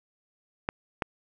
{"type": "clicks", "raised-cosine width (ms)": 0.5, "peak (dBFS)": -12, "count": 2, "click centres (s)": [0.689, 1.022], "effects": []}